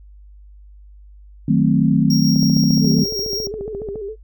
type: chord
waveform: sine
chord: D# diminished seventh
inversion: none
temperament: equal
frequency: 155.56 / 185 / 220 / 261.6 Hz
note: D#3 / F#3 / A3 / C4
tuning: 0 / 0 / 0 / 0 cents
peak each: -17 / -18 / -17 / -18 dBFS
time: 1.48-3.04 s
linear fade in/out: 5 ms
type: tone with tremolo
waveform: square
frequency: 5588 Hz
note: F8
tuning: in tune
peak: -22 dBFS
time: 2.1-3.47 s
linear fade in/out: 5 ms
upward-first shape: sine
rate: 6.6 Hz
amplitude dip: 35%
type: click train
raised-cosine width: 2 ms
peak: -18 dBFS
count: 24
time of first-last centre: 2.36-3.957 s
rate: 14.4 Hz
type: tone with vibrato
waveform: sine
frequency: 416.4 Hz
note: G#4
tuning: 5 cents sharp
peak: -25 dBFS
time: 2.8-4.16 s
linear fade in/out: 50 ms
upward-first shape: square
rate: 7 Hz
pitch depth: 79 cents each way
effects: noise-tail reverb RT60 0.1 s tail -19 dB re dry + added 50 Hz sine -40 dBFS peak until 4.23 s